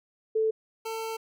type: tone pair in turn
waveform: sine / 25% pulse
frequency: 440 / 447.4 Hz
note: A4 / A4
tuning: 0 / +29 cents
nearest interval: unison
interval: 29 cents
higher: second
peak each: -22 / -28 dBFS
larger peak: first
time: 0.35-0.51 / 0.85-1.17 s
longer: second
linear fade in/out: 10 ms
effects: none